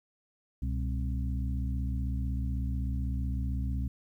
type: harmonic tone with a mistuned harmonic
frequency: 66.2 Hz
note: C2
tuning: 21 cents sharp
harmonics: 1 / 2 / 3 / 4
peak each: -30 / -36 / -40 / -42 dBFS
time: 0.62-3.88 s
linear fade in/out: 5 ms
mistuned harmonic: 2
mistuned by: -140 cents
effects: 11-bit